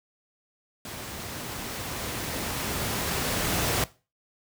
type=noise with level ramp; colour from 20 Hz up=pink; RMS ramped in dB=-38 to -25 dBFS; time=0.85-3.84 s; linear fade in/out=2 ms; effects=noise-tail reverb RT60 0.3 s tail -18 dB re dry + high-pass 60 Hz 12 dB/octave